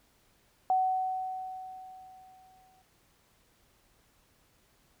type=tone with exponential decay; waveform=sine; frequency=750 Hz; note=F#5; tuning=23 cents sharp; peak=-22 dBFS; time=0.7-2.82 s; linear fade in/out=1 ms; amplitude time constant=460 ms; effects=pink hiss -67 dBFS RMS until 5 s

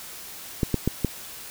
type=clicks; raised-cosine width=3 ms; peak=-8 dBFS; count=4; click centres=0.632 / 0.743 / 0.876 / 1.047 s; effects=white hiss -40 dBFS RMS until 1.5 s

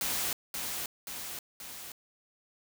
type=noise with echo; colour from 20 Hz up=white; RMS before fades=-32 dBFS; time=0.01-0.33 s; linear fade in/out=2 ms; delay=530 ms; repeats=3; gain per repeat=-4 dB; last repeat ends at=1.92 s; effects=none

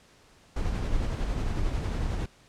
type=noise with tremolo; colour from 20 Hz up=brown; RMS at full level=-27 dBFS; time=0.56-2.26 s; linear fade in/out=5 ms; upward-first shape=sine; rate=11 Hz; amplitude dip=30%; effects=pink hiss -58 dBFS RMS until 2.48 s + low-pass 8000 Hz 12 dB/octave

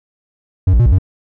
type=tone with pitch steps; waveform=triangle; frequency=92.7 / 57.9 / 119.8 / 59.7 / 93 Hz; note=F#2 / A#1 / A#2 / A#1 / F#2; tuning=+4 / -11 / +48 / +42 / +9 cents; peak=-5 dBFS; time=0.67-0.985 s; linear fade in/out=5 ms; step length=63 ms; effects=none

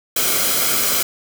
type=noise with comb filter; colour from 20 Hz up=white; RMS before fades=-18 dBFS; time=0.16-1.03 s; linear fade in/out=5 ms; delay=1.1 ms; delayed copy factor=-0.55; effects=none

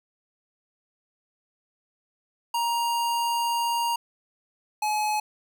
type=tone pair in turn; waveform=square; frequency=939 / 849 Hz; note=A#5 / G#5; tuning=+12 / +38 cents; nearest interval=major second; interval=174 cents; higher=first; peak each=-24 dBFS; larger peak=neither; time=2.54-3.96 / 4.82-5.2 s; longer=first; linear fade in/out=5 ms; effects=none

